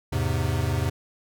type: chord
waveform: square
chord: E augmented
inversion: none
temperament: equal with one note detuned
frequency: 82.65 / 103.83 / 130.81 Hz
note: E2 / G#2 / B#2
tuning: +5 / 0 / 0 cents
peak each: -28 dBFS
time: 0.12-0.9 s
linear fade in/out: 10 ms
effects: none